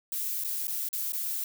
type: noise with dropouts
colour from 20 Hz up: violet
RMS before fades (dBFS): -32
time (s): 0.12-1.44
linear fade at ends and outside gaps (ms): 2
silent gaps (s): 0.439-0.446 / 0.671-0.679 / 0.888-0.929 / 1.122-1.132
effects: none